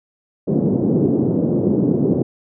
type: band-pass noise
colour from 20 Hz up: pink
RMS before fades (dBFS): -17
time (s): 0.47-2.23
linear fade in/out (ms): 10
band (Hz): 150 to 420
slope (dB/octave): 24
effects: none